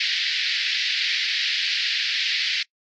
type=band-pass noise; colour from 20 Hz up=white; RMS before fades=-24 dBFS; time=0-2.63 s; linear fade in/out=5 ms; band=1800 to 4800 Hz; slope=48 dB/octave; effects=noise-tail reverb RT60 0.1 s tail -26 dB re dry + AAC 48 kbps